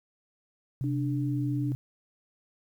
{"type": "tone with pitch glide", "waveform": "sine", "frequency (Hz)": [130.8, 128.4], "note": ["C3", "C3"], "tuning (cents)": [0, -32], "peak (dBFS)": -28, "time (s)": [0.81, 1.75], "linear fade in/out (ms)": 0, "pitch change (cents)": -32, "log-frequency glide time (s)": [1.28, 1.36]}
{"type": "tone", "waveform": "sine", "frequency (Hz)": 293.7, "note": "D4", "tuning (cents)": 0, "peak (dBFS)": -30, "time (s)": [0.84, 1.72], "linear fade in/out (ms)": 0}
{"effects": ["10-bit"]}